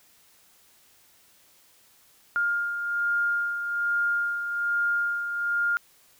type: beating tone pair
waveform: sine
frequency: 1409 / 1410.2 Hz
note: F6 / F6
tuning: +15 / +16 cents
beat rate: 1.2 Hz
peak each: -24 / -33 dBFS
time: 2.36-5.77 s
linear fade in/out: 0 ms
effects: white hiss -59 dBFS RMS until 6.19 s